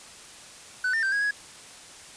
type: tone with pitch steps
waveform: triangle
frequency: 1502 / 1804 / 1565 / 1648 / 1669 Hz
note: F#6 / A6 / G6 / G#6 / G#6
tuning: +26 / +43 / -3 / -14 / +8 cents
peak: -21 dBFS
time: 0.84-1.31 s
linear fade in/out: 5 ms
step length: 94 ms
effects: white hiss -46 dBFS RMS until 2.16 s + resampled to 22050 Hz